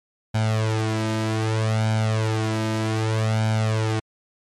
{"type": "tone with flanger", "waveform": "sawtooth", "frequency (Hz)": 110, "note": "A2", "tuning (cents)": 0, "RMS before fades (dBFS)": -22, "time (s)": [0.34, 4], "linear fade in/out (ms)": 10, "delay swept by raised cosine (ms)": [1.3, 3.2], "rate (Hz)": 0.64, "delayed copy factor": 0.9, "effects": ["low-pass 8000 Hz 12 dB/octave", "MP3 64 kbps"]}